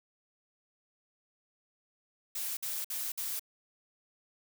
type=noise bursts; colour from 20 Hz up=blue; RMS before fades=-36 dBFS; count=4; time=2.35-3.395 s; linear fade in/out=5 ms; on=220 ms; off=55 ms; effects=none